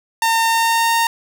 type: tone with pitch glide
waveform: sawtooth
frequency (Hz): 910 to 920.6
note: A#5 to A#5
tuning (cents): -42 to -22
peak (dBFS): -10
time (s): 0.22-1.07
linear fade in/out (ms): 2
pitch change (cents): +20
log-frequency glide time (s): 0.46-0.94
effects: none